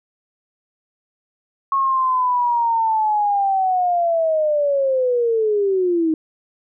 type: linear sweep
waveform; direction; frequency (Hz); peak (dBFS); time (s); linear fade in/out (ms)
sine; down; 1097 to 311.1; -15; 1.72-6.14; 2
effects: none